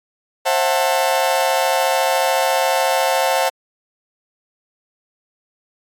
40% pulse chord, F# half-diminished seventh, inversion second, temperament just, 532.8 / 666 / 740 / 888 Hz, C5 / E5 / F#5 / A5, +31 / +18 / 0 / +16 cents, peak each -19 / -21 / -20 / -20 dBFS, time 0.45-3.5 s, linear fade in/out 20 ms, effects AAC 64 kbps

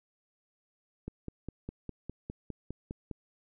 click train, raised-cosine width 3 ms, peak -25 dBFS, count 11, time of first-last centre 1.08-3.113 s, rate 4.92 Hz, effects none

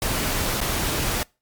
pink noise with dropouts, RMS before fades -24 dBFS, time 0.02-1.23 s, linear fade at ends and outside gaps 1 ms, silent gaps 0.605-0.613 s, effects noise-tail reverb RT60 0.3 s tail -26 dB re dry + MP3 96 kbps

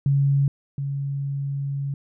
sine tone pair in turn, 139.5 / 139.5 Hz, C#3 / C#3, +11 / +11 cents, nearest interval unison, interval 0 cents, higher neither, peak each -16 / -24 dBFS, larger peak first, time 0.06-0.48 / 0.78-1.94 s, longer second, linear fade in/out 2 ms, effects none

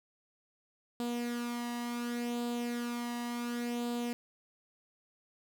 sawtooth tone with flanger, 239.4 Hz, A#3, 46 cents sharp, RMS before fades -36 dBFS, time 1-4.13 s, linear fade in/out 0 ms, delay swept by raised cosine 0.25 to 1.04 ms, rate 0.69 Hz, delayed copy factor +0.55, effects none

